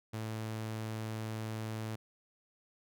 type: tone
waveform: sawtooth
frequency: 110 Hz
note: A2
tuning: in tune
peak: -33 dBFS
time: 0.13-1.96 s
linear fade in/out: 10 ms
effects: none